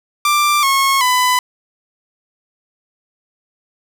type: tone with pitch steps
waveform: sawtooth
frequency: 1181 / 1090 / 1001 Hz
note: D6 / C#6 / B5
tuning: +9 / -29 / +23 cents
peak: -8 dBFS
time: 0.25-1.39 s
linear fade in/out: 2 ms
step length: 380 ms
effects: none